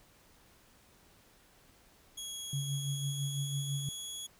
20% pulse tone with pitch glide, 3322 to 3353 Hz, G#7 to G#7, 0 to +16 cents, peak -34 dBFS, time 2.17-4.27 s, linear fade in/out 10 ms, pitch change +16 cents, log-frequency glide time 2.55-3.6 s
sine tone with tremolo, 139.9 Hz, C#3, 16 cents sharp, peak -31 dBFS, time 2.53-3.89 s, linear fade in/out 2 ms, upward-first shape sine, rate 6 Hz, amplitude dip 50%
effects pink hiss -63 dBFS RMS until 4.39 s

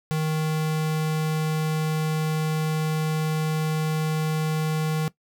square tone, 156.3 Hz, D#3, 8 cents sharp, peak -23 dBFS, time 0.11-5.08 s, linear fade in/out 0 ms, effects noise-tail reverb RT60 0.1 s tail -18 dB re dry

